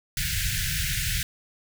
pink band-stop noise, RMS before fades -27 dBFS, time 0.17-1.23 s, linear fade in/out 2 ms, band 170 to 1500 Hz, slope 96 dB/octave, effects none

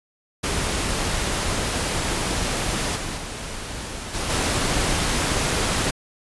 pink noise with level steps, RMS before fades -24 / -29 / -32 / -26 / -22 dBFS, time 0.43-5.91 s, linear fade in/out 10 ms, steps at 2.95 / 3.16 / 4.13 / 4.29 s, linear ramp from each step 20 ms, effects resampled to 24000 Hz

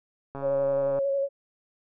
click train, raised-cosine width 1 ms, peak -23 dBFS, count 89, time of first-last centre 0.35-0.988 s, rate 138 Hz
sine tone with vibrato, 553 Hz, C#5, 4 cents flat, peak -23 dBFS, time 0.41-1.29 s, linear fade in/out 50 ms, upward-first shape square, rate 11 Hz, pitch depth 18 cents each way
effects none

